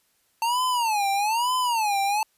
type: tone with vibrato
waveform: square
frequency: 895 Hz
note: A5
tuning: 29 cents sharp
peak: -22 dBFS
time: 0.42-2.23 s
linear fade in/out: 2 ms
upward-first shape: sine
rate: 1.1 Hz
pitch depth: 220 cents each way
effects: white hiss -67 dBFS RMS until 2.37 s + resampled to 32000 Hz